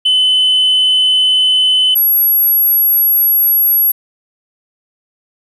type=tone pair in turn; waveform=sine; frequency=3026 / 11474 Hz; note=F#7 / F9; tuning=+38 / +46 cents; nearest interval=octave + major seventh; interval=2308 cents; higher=second; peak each=-6 dBFS; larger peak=neither; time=0.05-1.95 / 1.95-3.92 s; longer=second; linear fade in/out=10 ms; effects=tanh soft clip ceiling -6 dBFS + 8-bit